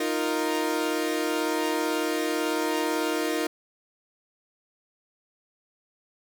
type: chord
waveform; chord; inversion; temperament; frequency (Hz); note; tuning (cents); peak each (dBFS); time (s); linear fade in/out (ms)
sawtooth; Eb suspended second; none; equal; 311.1 / 349.2 / 466.2; Eb4 / F4 / Bb4; 0 / 0 / 0; -24 / -26 / -26; 0-3.47; 5
effects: none